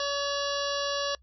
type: harmonic tone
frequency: 567 Hz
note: C#5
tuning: 39 cents sharp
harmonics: 1 / 2 / 3 / 5 / 6 / 7 / 8 / 9 / 10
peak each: -31 / -34 / -36 / -38 / -39 / -39 / -40 / -41 / -41 dBFS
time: 0-1.15 s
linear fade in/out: 2 ms
effects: noise-tail reverb RT60 0.1 s tail -25 dB re dry + added 64 Hz sine -56 dBFS peak until 1.22 s